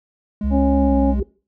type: tone with vibrato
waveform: triangle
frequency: 207.7 Hz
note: G#3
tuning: in tune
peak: -20 dBFS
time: 0.41-1.2 s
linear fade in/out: 2 ms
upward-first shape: triangle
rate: 17 Hz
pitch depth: 12 cents each way
type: tone with pitch glide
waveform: triangle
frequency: 68.2 to 62.9 Hz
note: C#2 to B1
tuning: -28 to +32 cents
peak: -17 dBFS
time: 0.43-1.23 s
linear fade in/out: 20 ms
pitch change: -140 cents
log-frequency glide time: 0.81-0.95 s
type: harmonic tone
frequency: 274.6 Hz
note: C#4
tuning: 16 cents flat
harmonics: 1 / 2 / 3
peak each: -16 / -22 / -26 dBFS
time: 0.5-1.15 s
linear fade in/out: 50 ms
type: tone with exponential growth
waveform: sine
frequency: 392 Hz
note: G4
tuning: in tune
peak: -18 dBFS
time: 1.12-1.23 s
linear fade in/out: 5 ms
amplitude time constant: 22 ms
effects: noise-tail reverb RT60 0.4 s tail -23 dB re dry